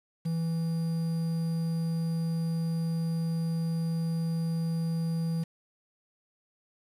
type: tone with quantisation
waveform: triangle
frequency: 164.81 Hz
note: E3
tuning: in tune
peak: -25 dBFS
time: 0.25-5.44 s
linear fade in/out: 10 ms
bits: 8
effects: resampled to 32000 Hz